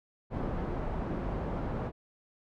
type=low-pass noise; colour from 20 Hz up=pink; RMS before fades=-34 dBFS; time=0.3-1.92 s; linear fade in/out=50 ms; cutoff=860 Hz; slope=12 dB/octave; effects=none